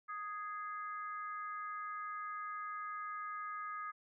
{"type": "harmonic tone", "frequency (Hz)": 415.3, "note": "G#4", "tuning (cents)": 0, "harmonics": [3, 4, 5], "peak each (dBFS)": [-41, -49, -53], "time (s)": [0.08, 3.92], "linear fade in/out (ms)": 20, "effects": []}